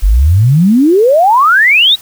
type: exponential sweep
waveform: sine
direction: up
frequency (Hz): 43.53 to 3934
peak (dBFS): -4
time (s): 0.02-1.96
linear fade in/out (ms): 20
effects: white hiss -36 dBFS RMS until 2.01 s